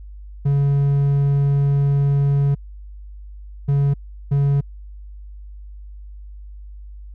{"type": "tone bursts at uneven times", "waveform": "triangle", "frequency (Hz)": 140.7, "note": "C#3", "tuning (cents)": 26, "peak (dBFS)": -12, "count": 3, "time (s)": [[0.45, 2.55], [3.68, 3.94], [4.31, 4.61]], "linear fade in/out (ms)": 10, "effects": ["added 50 Hz sine -34 dBFS peak until 7.14 s"]}